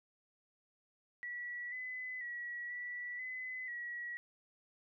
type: tone with pitch steps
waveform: sine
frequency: 1941 / 2013 / 1925 / 1954 / 2020 / 1920 Hz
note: B6 / B6 / B6 / B6 / B6 / B6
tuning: -31 / +33 / -45 / -19 / +39 / -49 cents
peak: -40 dBFS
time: 1.23-4.17 s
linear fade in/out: 0 ms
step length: 490 ms
effects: none